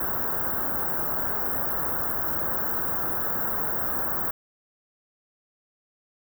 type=band-stop noise; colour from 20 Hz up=white; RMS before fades=-27 dBFS; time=0-4.31 s; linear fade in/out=5 ms; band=1600 to 15000 Hz; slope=48 dB/octave; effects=none